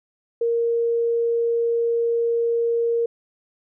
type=tone; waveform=sine; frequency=466.2 Hz; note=A#4; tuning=in tune; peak=-18 dBFS; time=0.41-3.06 s; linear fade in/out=5 ms; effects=none

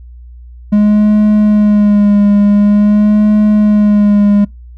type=tone with vibrato; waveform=triangle; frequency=207.7 Hz; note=G#3; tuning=in tune; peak=-3 dBFS; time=0.72-4.45 s; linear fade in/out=10 ms; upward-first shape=sine; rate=0.47 Hz; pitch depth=30 cents each way; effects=noise-tail reverb RT60 0.2 s tail -26 dB re dry + added 60 Hz sine -30 dBFS peak until 4.77 s

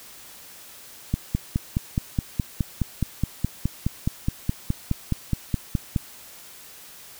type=click train; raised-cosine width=5 ms; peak=-9 dBFS; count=24; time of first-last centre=1.14-5.962 s; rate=4.77 Hz; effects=white hiss -45 dBFS RMS until 7.19 s

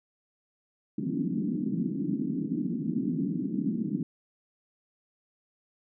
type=band-pass noise; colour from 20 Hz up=white; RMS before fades=-30 dBFS; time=0.98-4.03 s; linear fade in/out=5 ms; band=160 to 300 Hz; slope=48 dB/octave; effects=none

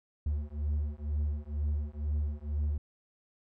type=beating tone pair; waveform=triangle; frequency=73 / 75.1 Hz; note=D2 / D2; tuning=-10 / +39 cents; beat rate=2.1 Hz; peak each=-31 dBFS; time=0.26-2.78 s; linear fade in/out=5 ms; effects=none

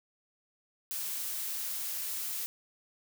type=noise; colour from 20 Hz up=blue; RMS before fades=-36 dBFS; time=0.91-2.46 s; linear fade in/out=0 ms; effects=none

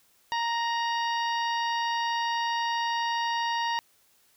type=harmonic tone with a mistuned harmonic; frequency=932.3 Hz; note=A#5; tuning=in tune; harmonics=1 / 2 / 3 / 4 / 5 / 6; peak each=-27 / -33 / -37 / -39 / -41 / -43 dBFS; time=0.32-3.79 s; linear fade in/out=0 ms; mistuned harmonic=3; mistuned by=+35 cents; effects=white hiss -64 dBFS RMS until 4.36 s

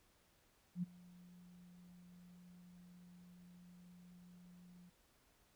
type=tone with ADSR envelope; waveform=sine; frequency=177.7 Hz; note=F3; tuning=30 cents sharp; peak=-35 dBFS; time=0.75-4.9 s; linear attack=78 ms; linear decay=18 ms; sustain=-23 dB; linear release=16 ms; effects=pink hiss -73 dBFS RMS until 5.55 s

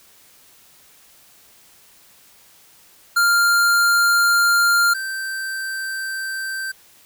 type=tone pair in turn; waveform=square; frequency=1396.9 / 1558.7 Hz; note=F6 / G6; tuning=0 / -10 cents; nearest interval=major second; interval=190 cents; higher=second; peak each=-14 / -25 dBFS; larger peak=first; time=3.16-4.94 / 4.94-6.72 s; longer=neither; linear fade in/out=10 ms; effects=white hiss -51 dBFS RMS until 7.05 s

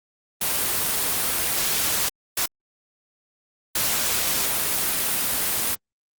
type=noise bursts at uneven times; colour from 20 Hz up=white; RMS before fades=-23 dBFS; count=3; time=0.41-2.09 / 2.37-2.46 / 3.75-5.75 s; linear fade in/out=5 ms; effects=Opus 24 kbps

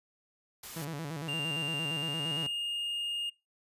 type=noise; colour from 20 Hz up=white; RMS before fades=-44 dBFS; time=0.63-0.85 s; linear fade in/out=5 ms
type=tone with vibrato; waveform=sawtooth; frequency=153.1 Hz; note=D#3; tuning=28 cents flat; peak=-32 dBFS; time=0.76-2.47 s; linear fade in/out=5 ms; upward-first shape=square; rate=8.7 Hz; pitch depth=120 cents each way
type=tone with pitch glide; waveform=triangle; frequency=2794 to 2836 Hz; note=F7 to F7; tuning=0 to +26 cents; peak=-31 dBFS; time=1.28-3.3 s; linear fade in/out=10 ms; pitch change=+26 cents; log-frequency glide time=1.9-2.39 s
effects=noise-tail reverb RT60 0.2 s tail -18 dB re dry + resampled to 32000 Hz

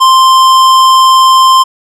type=tone with hard clipping; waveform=triangle; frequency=1046.5 Hz; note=C6; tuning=in tune; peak=-4 dBFS; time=0-1.64 s; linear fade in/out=20 ms; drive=18 dB; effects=none

